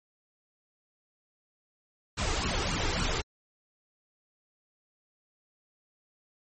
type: noise with flanger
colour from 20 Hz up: pink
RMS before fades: -29 dBFS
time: 2.17-3.22 s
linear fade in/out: 20 ms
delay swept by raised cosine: 0.69 to 2.49 ms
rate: 3.5 Hz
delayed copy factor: +0.6
effects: low-pass 9000 Hz 12 dB/octave + MP3 32 kbps